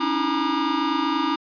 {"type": "tone cluster", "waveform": "square", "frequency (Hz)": [274.8, 298.9, 327.1, 952, 1208], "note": ["C#4", "D4", "E4", "A#5", "D6"], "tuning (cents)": [-15, 31, -13, 36, 48], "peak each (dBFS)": -28, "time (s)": [0, 1.36], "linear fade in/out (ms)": 10, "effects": ["resampled to 11025 Hz"]}